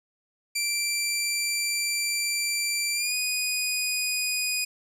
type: tone with pitch glide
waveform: 15% pulse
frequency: 2349 to 2480 Hz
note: D7 to D#7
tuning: 0 to -6 cents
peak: -18 dBFS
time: 0.55-4.65 s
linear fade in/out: 10 ms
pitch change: +94 cents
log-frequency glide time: 2.93-3.15 s
effects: none